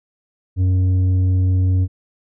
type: tone with tanh clipping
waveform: sine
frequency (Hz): 92.5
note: F#2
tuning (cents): 0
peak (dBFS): -14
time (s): 0.56-1.88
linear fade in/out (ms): 50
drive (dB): 6
effects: none